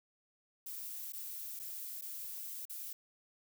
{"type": "noise with dropouts", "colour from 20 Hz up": "violet", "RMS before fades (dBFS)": -44, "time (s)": [0.66, 2.93], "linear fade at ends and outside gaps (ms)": 5, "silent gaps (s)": [[1.123, 1.133], [1.593, 1.597], [2.013, 2.02], [2.654, 2.696]], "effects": []}